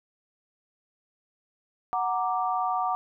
sine chord, Gb augmented, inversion none, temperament equal, 740 / 932.3 / 1174.7 Hz, Gb5 / Bb5 / D6, 0 / 0 / 0 cents, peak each -27 / -31 / -29 dBFS, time 1.93-2.95 s, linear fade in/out 0 ms, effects none

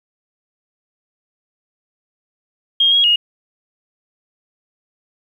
sine tone with pitch steps, 3236 / 3295 / 2867 Hz, G#7 / G#7 / F7, -46 / -14 / +45 cents, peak -10 dBFS, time 2.8-3.16 s, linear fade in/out 5 ms, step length 120 ms, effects 8-bit

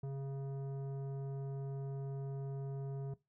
sine tone with tanh clipping, 137.1 Hz, C#3, 19 cents flat, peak -40 dBFS, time 0.03-3.14 s, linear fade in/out 5 ms, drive 12 dB, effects noise-tail reverb RT60 0.2 s tail -18 dB re dry

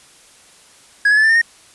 triangle tone with pitch steps, 1661.2 / 1698.1 / 1735.7 / 1774.3 / 1813.6 / 1853.9 Hz, G#6 / G#6 / A6 / A6 / A#6 / A#6, 0 / +38 / -24 / +14 / -48 / -10 cents, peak -8 dBFS, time 1.05-1.416 s, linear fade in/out 5 ms, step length 61 ms, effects white hiss -47 dBFS RMS until 1.74 s + resampled to 24000 Hz

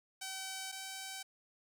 5% pulse tone pair in turn, 765 / 769.1 Hz, G5 / G5, -42 / -33 cents, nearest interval unison, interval 9 cents, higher second, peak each -29 / -31 dBFS, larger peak first, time 0.21-0.72 / 0.72-1.23 s, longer neither, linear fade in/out 10 ms, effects none

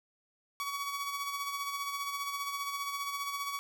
sawtooth tone with tremolo, 1129 Hz, C#6, 31 cents sharp, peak -29 dBFS, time 0.6-3.59 s, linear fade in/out 0 ms, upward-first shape sine, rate 15 Hz, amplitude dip 45%, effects none

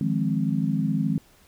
sine chord, F minor seventh, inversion third, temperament equal, 155.56 / 174.61 / 207.7 / 261.6 Hz, Eb3 / F3 / Ab3 / C4, 0 / 0 / 0 / 0 cents, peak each -26 / -28 / -26 / -28 dBFS, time 0.01-1.18 s, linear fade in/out 2 ms, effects pink hiss -57 dBFS RMS until 1.47 s

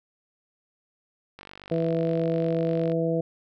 click train, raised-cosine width 0.3 ms, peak -26 dBFS, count 75, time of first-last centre 1.39-2.919 s, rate 48.4 Hz
harmonic tone, 164.81 Hz, E3, in tune, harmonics 1 / 2 / 3 / 4, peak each -27 / -29 / -26 / -31 dBFS, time 1.71-3.21 s, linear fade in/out 5 ms
effects none

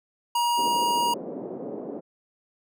square tone, 951 Hz, A#5, 34 cents sharp, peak -22 dBFS, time 0.35-1.14 s, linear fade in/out 5 ms
white band-pass noise, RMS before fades -35 dBFS, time 0.57-2.01 s, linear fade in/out 20 ms, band 200 to 530 Hz, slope 24 dB/octave
effects none

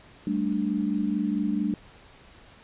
sine chord, G suspended second, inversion none, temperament just, 196 / 220.5 / 294 Hz, G3 / A3 / D4, 0 / +4 / +2 cents, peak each -28 dBFS, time 0.27-1.74 s, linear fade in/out 2 ms, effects pink hiss -52 dBFS RMS until 2.63 s + resampled to 8000 Hz

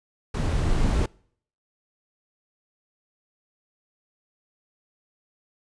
brown noise with level ramp, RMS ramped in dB -24 to -21 dBFS, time 0.34-1.06 s, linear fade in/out 5 ms, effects noise-tail reverb RT60 0.6 s tail -25 dB re dry + resampled to 22050 Hz

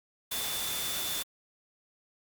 sine tone in noise, 3520 Hz, A7, in tune, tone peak -37 dBFS, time 0.31-1.23 s, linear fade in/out 10 ms, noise white, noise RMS -34 dBFS, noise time 0.31-1.23 s, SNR -6 dB, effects Opus 48 kbps

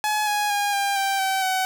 sawtooth tone with pitch steps, 848 / 831.5 / 815.3 / 799.5 / 783.9 / 768.7 / 753.7 Hz, G#5 / G#5 / G#5 / G5 / G5 / G5 / F#5, +36 / +2 / -32 / +34 / 0 / -34 / +32 cents, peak -17 dBFS, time 0.04-1.65 s, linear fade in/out 0 ms, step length 230 ms, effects none

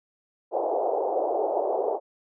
white band-pass noise, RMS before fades -26 dBFS, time 0.51-2 s, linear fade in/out 50 ms, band 370 to 790 Hz, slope 48 dB/octave, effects none

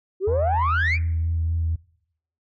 sine exponential sweep, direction up, 360.4 to 2489 Hz, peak -18 dBFS, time 0.2-0.99 s, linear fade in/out 50 ms
sine tone with vibrato, 82.41 Hz, E2, in tune, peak -20 dBFS, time 0.27-1.76 s, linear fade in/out 10 ms, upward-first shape sine, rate 4.1 Hz, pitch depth 20 cents each way
effects noise-tail reverb RT60 0.7 s tail -22 dB re dry + tanh soft clip ceiling -15 dBFS

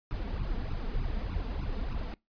brown noise with flanger, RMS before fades -33 dBFS, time 0.11-2.14 s, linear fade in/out 0 ms, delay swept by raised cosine 0.76 to 4.46 ms, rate 3.3 Hz, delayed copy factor +0.8, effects noise-tail reverb RT60 0.2 s tail -23 dB re dry + resampled to 11025 Hz

